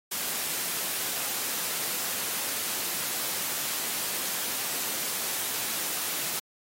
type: high-pass noise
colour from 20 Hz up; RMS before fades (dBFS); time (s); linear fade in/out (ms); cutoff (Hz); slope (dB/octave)
white; -31; 0.11-6.4; 10; 150; 12
effects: AAC 48 kbps